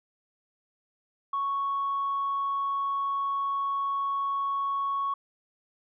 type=tone; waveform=sine; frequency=1108.7 Hz; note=C#6; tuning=in tune; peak=-25 dBFS; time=1.33-5.14 s; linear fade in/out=5 ms; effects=tanh soft clip ceiling -22 dBFS